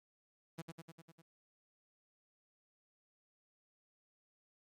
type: tone with echo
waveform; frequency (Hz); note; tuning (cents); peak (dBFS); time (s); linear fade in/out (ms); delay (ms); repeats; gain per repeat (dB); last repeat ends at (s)
sawtooth; 164.81; E3; 0; -38; 0.58-0.62; 10; 100; 6; -3; 1.22
effects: MP3 64 kbps